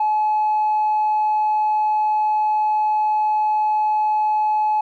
triangle tone with tanh clipping, 854 Hz, G#5, 48 cents sharp, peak -16 dBFS, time 0-4.81 s, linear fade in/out 5 ms, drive 5 dB, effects none

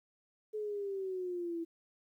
sine exponential sweep, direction down, 431.6 to 329.6 Hz, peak -35 dBFS, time 0.53-1.65 s, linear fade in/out 20 ms, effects 12-bit

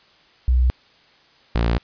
sine / sawtooth tone pair in turn, 62.4 / 57.71 Hz, B1 / A#1, +19 / -17 cents, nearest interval minor second, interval 136 cents, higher first, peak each -13 dBFS, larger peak neither, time 0.48-0.7 / 1.55-1.78 s, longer second, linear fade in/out 0 ms, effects white hiss -54 dBFS RMS until 1.83 s + resampled to 11025 Hz

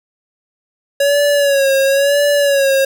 square tone with vibrato, 559 Hz, C#5, 14 cents sharp, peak -11 dBFS, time 1-2.85 s, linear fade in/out 5 ms, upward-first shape sine, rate 0.98 Hz, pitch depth 59 cents each way, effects none

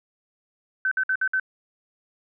sine tone bursts, 1529 Hz, G6, 44 cents flat, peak -20 dBFS, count 5, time 0.85-1.398 s, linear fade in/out 2 ms, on 64 ms, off 57 ms, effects none

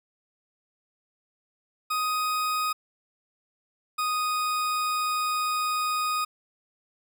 40% pulse tone pair in turn, 1250 / 1243.4 Hz, D#6 / D#6, +8 / -2 cents, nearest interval unison, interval 10 cents, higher first, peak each -24 dBFS, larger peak neither, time 1.9-2.73 / 3.98-6.25 s, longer second, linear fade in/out 10 ms, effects none

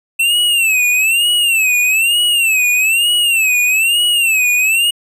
square tone with vibrato, 2674 Hz, E7, 24 cents sharp, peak -11 dBFS, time 0.19-4.91 s, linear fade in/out 10 ms, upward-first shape sine, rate 1.1 Hz, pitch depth 150 cents each way, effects resampled to 32000 Hz

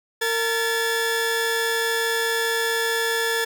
sawtooth tone pair together, 457.9 / 1727 Hz, A#4 / A6, -31 / -33 cents, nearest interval octave + major seventh, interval 2298 cents, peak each -20 dBFS, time 0.21-3.45 s, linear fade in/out 10 ms, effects none

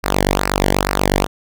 sawtooth tone with flanger, 48.24 Hz, G1, 27 cents flat, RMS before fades -17 dBFS, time 0.03-1.27 s, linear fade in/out 20 ms, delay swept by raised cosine 0.29 to 0.81 ms, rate 2.3 Hz, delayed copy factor -0.85, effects none

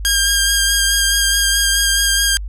10% pulse tone with vibrato, 1610 Hz, G6, 46 cents sharp, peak -4 dBFS, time 0.05-2.37 s, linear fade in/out 0 ms, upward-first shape sine, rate 4.7 Hz, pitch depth 17 cents each way, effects added 50 Hz sine -23 dBFS peak until 2.48 s

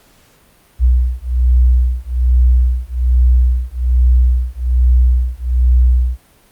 sine beating tone pair, 61.2 / 62.4 Hz, B1 / B1, -15 / +19 cents, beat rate 1.2 Hz, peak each -12 dBFS, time 0.79-6.18 s, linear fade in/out 50 ms, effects pink hiss -50 dBFS RMS until 6.51 s + Opus 48 kbps

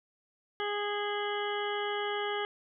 harmonic tone with a mistuned harmonic, 412.2 Hz, G#4, 13 cents flat, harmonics 1 / 2 / 3 / 4 / 5 / 7 / 8, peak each -34 / -37 / -39 / -40 / -41 / -42 / -43 dBFS, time 0.6-2.45 s, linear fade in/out 0 ms, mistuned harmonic 7, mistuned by +49 cents, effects none

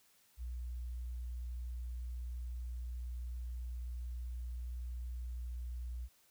sine tone, 60.6 Hz, B1, 32 cents flat, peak -39 dBFS, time 0.37-6.09 s, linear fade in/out 50 ms, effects white hiss -69 dBFS RMS until 6.3 s

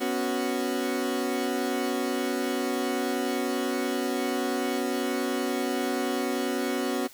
30% pulse chord, B suspended second, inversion none, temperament equal, 246.9 / 277.2 / 370 Hz, B3 / C#4 / F#4, 0 / 0 / 0 cents, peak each -28 dBFS, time 0-7.08 s, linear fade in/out 20 ms, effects white hiss -51 dBFS RMS until 7.13 s

